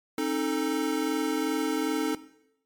square chord, A diminished, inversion first, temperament equal with one note detuned, 268.5 / 311.1 / 440 Hz, C4 / Eb4 / A4, +45 / 0 / 0 cents, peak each -32 / -30 / -32 dBFS, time 0.18-2.15 s, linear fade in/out 2 ms, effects noise-tail reverb RT60 0.8 s tail -17 dB re dry + MP3 96 kbps

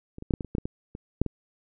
clicks, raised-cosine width 3 ms, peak -27 / -25 / -13 / -10 / -18 / -27 / -14 / -16 / -18 / -25 / -8 / -17 dBFS, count 12, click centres 0.184 / 0.224 / 0.308 / 0.338 / 0.408 / 0.447 / 0.551 / 0.583 / 0.655 / 0.951 / 1.216 / 1.263 s, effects none

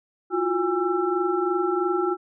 sine tone cluster, 338.4 / 361.4 / 816 / 1338 Hz, E4 / F#4 / G#5 / E6, +45 / -41 / -31 / +25 cents, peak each -28 / -23 / -30 / -28 dBFS, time 0.3-2.17 s, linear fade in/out 50 ms, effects none

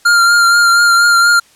square tone with vibrato, 1396.9 Hz, F6, in tune, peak -7 dBFS, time 0.05-1.4 s, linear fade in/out 10 ms, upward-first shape triangle, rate 4.2 Hz, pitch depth 27 cents each way, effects white hiss -48 dBFS RMS until 1.55 s + low-pass 10000 Hz 12 dB/octave

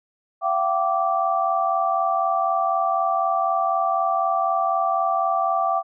sine tone cluster, 681 / 765 / 1167 Hz, F5 / G5 / D6, -44 / -42 / -11 cents, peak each -23 dBFS, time 0.41-5.83 s, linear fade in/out 50 ms, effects none

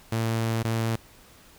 sawtooth tone with dropouts, 113.4 Hz, A#2, 47 cents flat, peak -20 dBFS, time 0.12-0.96 s, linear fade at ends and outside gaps 5 ms, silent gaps 0.629-0.645 s, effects pink hiss -53 dBFS RMS until 1.58 s

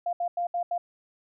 sine tone bursts at uneven times, 698.5 Hz, F5, in tune, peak -25 dBFS, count 5, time 0.06-0.13 / 0.2-0.28 / 0.37-0.47 / 0.54-0.63 / 0.71-0.78 s, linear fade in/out 5 ms, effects none

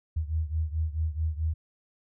sine beating tone pair, 77.78 / 82.38 Hz, D#2 / E2, 0 / -1 cents, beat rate 4.6 Hz, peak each -28 / -31 dBFS, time 0.16-1.54 s, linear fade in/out 10 ms, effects none

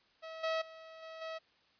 sawtooth tone with level steps, 645 Hz, E5, 38 cents flat, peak -40 / -28 / -46 / -42 / -36 dBFS, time 0.22-1.39 s, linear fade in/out 20 ms, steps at 0.43 / 0.61 / 1.02 / 1.21 s, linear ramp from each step 10 ms, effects white hiss -69 dBFS RMS until 1.79 s + resampled to 11025 Hz

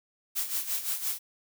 blue noise with tremolo, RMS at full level -29 dBFS, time 0.35-1.19 s, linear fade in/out 20 ms, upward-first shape sine, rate 5.8 Hz, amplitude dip 70%, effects none

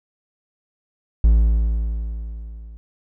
triangle tone with level ramp, 55.5 Hz, A1, 16 cents sharp, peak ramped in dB -7 to -34 dBFS, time 1.24-2.77 s, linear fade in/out 0 ms, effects none

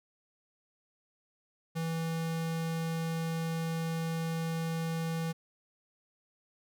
square tone, 163.9 Hz, E3, 10 cents flat, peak -32 dBFS, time 1.75-5.33 s, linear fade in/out 20 ms, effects none

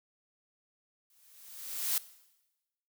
blue noise with exponential growth, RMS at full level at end -28 dBFS, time 1.1-1.98 s, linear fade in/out 2 ms, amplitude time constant 190 ms, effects noise-tail reverb RT60 1.0 s tail -18 dB re dry

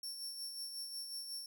sawtooth tone with tremolo, 5450 Hz, F8, 43 cents flat, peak -38 dBFS, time 0.03-1.46 s, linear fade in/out 2 ms, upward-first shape sine, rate 5.5 Hz, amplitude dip 45%, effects none

